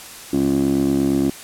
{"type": "tone with band-pass filter", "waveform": "15% pulse", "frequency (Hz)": 68.6, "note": "C#2", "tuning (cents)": -17, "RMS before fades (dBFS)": -18, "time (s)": [0.33, 1.3], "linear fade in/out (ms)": 5, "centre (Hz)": 310, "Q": 4.7, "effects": ["white hiss -37 dBFS RMS until 1.43 s", "low-pass 12000 Hz 12 dB/octave"]}